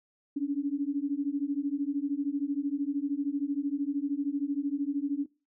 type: beating tone pair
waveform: sine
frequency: 277.2 / 290.2 Hz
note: C#4 / D4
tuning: 0 / -21 cents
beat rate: 13 Hz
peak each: -31 / -30 dBFS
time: 0.36-5.26 s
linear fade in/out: 10 ms
effects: noise-tail reverb RT60 0.3 s tail -21 dB re dry